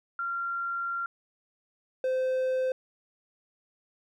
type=tone pair in turn; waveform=sine / triangle; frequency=1380 / 516.9 Hz; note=F6 / C5; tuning=-21 / -21 cents; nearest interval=octave + perfect fourth; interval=1700 cents; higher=first; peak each=-29 / -23 dBFS; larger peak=second; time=0.19-1.06 / 2.04-2.72 s; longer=first; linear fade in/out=2 ms; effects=none